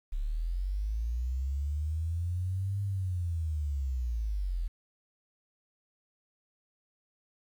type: linear two-way sweep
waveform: sine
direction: up then down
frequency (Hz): 33.59 to 100.7 to 39.79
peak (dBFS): -29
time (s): 0.12-4.68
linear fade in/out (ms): 10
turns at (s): 2.82
effects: 10-bit